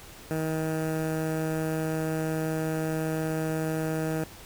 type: tone with notch filter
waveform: 15% pulse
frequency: 158.5 Hz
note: D#3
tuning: 32 cents sharp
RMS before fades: -29 dBFS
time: 0.31-4.24 s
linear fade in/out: 0 ms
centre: 3800 Hz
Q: 0.54
effects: pink hiss -47 dBFS RMS until 4.45 s